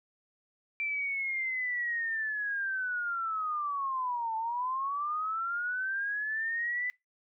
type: linear two-way sweep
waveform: sine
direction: down then up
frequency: 2349 to 880 to 2000 Hz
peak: -30 dBFS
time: 0.8-6.9 s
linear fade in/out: 0 ms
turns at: 4.36 s
effects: noise-tail reverb RT60 0.2 s tail -23 dB re dry